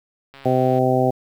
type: click train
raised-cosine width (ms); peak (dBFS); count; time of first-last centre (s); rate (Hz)
0.3; -26; 62; 0.34-0.785; 137
type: harmonic tone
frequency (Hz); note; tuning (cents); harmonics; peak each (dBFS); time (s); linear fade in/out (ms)
128.5; C3; -31; 1 / 2 / 3 / 4 / 5 / 6; -22 / -22 / -22 / -22 / -22 / -22; 0.45-1.11; 10
effects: 8-bit